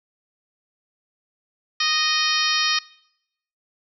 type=harmonic tone with a mistuned harmonic; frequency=620 Hz; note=D#5; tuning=6 cents flat; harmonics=2 / 3 / 4 / 5 / 6 / 7 / 8 / 9; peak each=-27 / -27 / -27 / -27 / -27 / -27 / -27 / -27 dBFS; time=1.8-2.79 s; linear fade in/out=5 ms; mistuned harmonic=8; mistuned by=+17 cents; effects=noise-tail reverb RT60 0.8 s tail -22 dB re dry